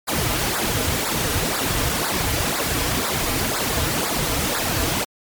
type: noise with flanger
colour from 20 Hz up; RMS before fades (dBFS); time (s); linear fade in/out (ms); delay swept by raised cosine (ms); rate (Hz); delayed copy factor
pink; -22; 0.07-5.05; 20; 0.32 to 5.52; 2; -0.9
effects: MP3 96 kbps